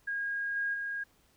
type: tone with level steps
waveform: sine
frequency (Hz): 1631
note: G#6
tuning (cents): -32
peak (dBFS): -31 / -29 / -33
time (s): 0.07-1.04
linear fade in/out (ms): 10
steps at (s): 0.55 / 0.73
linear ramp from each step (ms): 20
effects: pink hiss -67 dBFS RMS until 1.36 s